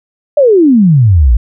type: exponential sweep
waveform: sine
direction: down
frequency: 610 to 51.91 Hz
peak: -3 dBFS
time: 0.37-1.37 s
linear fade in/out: 5 ms
effects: none